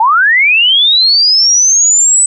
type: linear sweep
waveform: sine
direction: up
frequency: 839 to 8060 Hz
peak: -5 dBFS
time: 0-2.26 s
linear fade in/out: 5 ms
effects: none

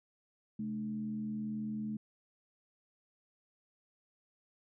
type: tone with frequency modulation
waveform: sine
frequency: 215 Hz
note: A3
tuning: 40 cents flat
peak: -35 dBFS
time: 0.59-1.97 s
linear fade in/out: 5 ms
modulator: 81.9 Hz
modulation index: 0.46
effects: none

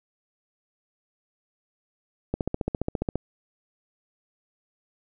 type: click train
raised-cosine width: 2 ms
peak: -12 dBFS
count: 13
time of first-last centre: 2.34-3.156 s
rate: 14.7 Hz
effects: none

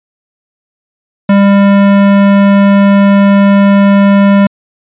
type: tone with hard clipping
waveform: sine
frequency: 199.4 Hz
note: G3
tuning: 30 cents sharp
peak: -5 dBFS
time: 1.29-4.47 s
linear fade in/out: 5 ms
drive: 18 dB
effects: resampled to 8000 Hz

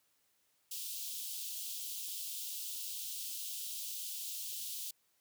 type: high-pass noise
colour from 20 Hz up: white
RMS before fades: -42 dBFS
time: 0.71-4.91 s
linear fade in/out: 5 ms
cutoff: 2900 Hz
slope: 48 dB/octave
effects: white hiss -75 dBFS RMS until 5.2 s + high-pass 60 Hz 12 dB/octave

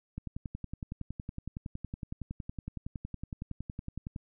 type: click train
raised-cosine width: 5 ms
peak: -25 dBFS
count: 44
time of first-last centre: 0.18-4.161 s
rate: 10.8 Hz
effects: none

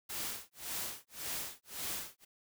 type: noise with tremolo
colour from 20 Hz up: white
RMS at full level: -38 dBFS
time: 0.09-2.25 s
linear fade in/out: 10 ms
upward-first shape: sine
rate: 1.8 Hz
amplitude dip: 100%
effects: none

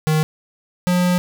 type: tone pair in turn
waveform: square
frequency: 155.5 / 178.98 Hz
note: D#3 / F3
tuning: -1 / +43 cents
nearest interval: major second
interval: 244 cents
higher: second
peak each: -15 dBFS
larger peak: neither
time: 0.07-0.23 / 0.87-1.18 s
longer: second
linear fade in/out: 0 ms
effects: none

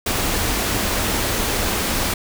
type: band-stop noise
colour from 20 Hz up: pink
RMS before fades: -21 dBFS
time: 0.06-2.14 s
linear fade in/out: 5 ms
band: 120 to 170 Hz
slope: 96 dB/octave
effects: none

